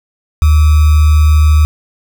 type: tone with sample-and-hold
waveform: sine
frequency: 76.2 Hz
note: D#2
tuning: 36 cents flat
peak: -4 dBFS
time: 0.42-1.65 s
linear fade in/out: 0 ms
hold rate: 1225 Hz
effects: none